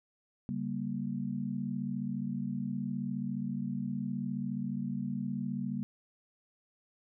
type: chord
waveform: sine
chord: G diminished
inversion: second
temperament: just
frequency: 141.12 / 196 / 235.2 Hz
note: Db3 / G3 / Bb3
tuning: +31 / 0 / +16 cents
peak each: -39 / -36 / -36 dBFS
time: 0.49-5.83 s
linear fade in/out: 0 ms
effects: none